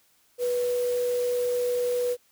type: tone in noise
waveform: sine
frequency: 490 Hz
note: B4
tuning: 14 cents flat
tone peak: -23 dBFS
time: 0.38-2.17 s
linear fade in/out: 50 ms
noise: white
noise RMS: -41 dBFS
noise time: 0.38-2.17 s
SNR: +15 dB
effects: white hiss -64 dBFS RMS until 2.31 s